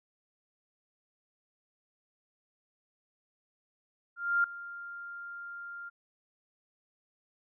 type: tone with ADSR envelope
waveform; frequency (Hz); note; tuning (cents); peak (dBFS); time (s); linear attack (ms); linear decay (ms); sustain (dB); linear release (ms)
sine; 1396.9; F6; 0; -22; 4.16-5.9; 280; 3; -18; 20
effects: none